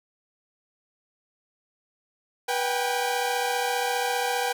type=tone cluster; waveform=sawtooth; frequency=487.3 / 770 / 805 Hz; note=B4 / G5 / G5; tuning=-23 / -31 / +46 cents; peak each=-25 dBFS; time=2.48-4.53 s; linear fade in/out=10 ms; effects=none